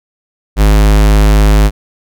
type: tone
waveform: square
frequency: 51.91 Hz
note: G#1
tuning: in tune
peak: -5 dBFS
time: 0.56-1.71 s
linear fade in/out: 50 ms
effects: none